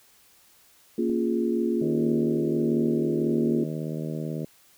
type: chord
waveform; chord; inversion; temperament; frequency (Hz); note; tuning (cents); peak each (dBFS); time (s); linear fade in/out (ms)
sine; Bb minor seventh; none; equal; 233.1 / 277.2 / 349.2 / 415.3; Bb3 / Db4 / F4 / Ab4; 0 / 0 / 0 / 0; -26 / -31 / -26 / -31; 0.98-3.64; 5
type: click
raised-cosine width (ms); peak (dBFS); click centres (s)
2; -30; 1.097
type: harmonic tone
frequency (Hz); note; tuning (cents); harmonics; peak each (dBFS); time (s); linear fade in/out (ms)
78.2; D#2; +9; 2 / 3 / 4 / 5 / 6 / 7 / 8; -31 / -35 / -37 / -39 / -41 / -42 / -43; 1.81-4.45; 5
effects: white hiss -58 dBFS RMS until 4.77 s